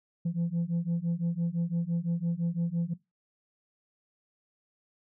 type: beating tone pair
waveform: sine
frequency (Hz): 166.9 / 172.8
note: E3 / F3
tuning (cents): +22 / -18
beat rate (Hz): 5.9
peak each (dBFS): -29 / -28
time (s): 0.25-2.94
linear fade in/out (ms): 10
effects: noise-tail reverb RT60 0.2 s tail -19 dB re dry + tanh soft clip ceiling -24 dBFS